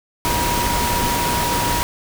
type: tone in noise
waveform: sine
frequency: 958 Hz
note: A#5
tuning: 47 cents sharp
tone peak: -21 dBFS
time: 0.25-1.83 s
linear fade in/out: 0 ms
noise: pink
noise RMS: -21 dBFS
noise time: 0.25-1.83 s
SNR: -3 dB
effects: none